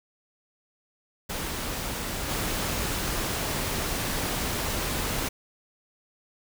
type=noise with level steps; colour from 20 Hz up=pink; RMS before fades=-32 / -29 dBFS; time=1.29-5.29 s; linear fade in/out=10 ms; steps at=2.28 s; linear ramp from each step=20 ms; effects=none